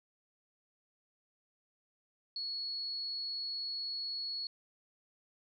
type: tone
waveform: sine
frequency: 4364 Hz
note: C#8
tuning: 28 cents flat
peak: -36 dBFS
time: 2.36-4.47 s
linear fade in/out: 2 ms
effects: none